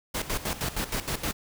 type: noise with tremolo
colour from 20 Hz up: pink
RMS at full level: -29 dBFS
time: 0.14-1.33 s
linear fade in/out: 10 ms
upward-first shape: square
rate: 6.4 Hz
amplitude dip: 75%
effects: none